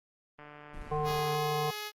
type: click train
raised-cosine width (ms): 0.5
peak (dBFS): -34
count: 143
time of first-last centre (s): 0.39-1.349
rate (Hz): 148
type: noise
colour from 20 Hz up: brown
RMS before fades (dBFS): -44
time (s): 0.73-1.2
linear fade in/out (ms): 10
type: harmonic tone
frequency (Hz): 150.6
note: D3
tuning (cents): +44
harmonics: 1 / 3 / 5 / 7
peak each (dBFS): -35 / -33 / -34 / -36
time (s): 0.91-1.71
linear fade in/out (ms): 10
type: tone with pitch glide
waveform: 5% pulse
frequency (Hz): 415.3 to 421.1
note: G#4 to G#4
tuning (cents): 0 to +24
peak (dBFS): -25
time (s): 1.04-1.92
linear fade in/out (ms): 50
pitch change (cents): +24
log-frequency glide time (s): 1.25-1.39
effects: Opus 32 kbps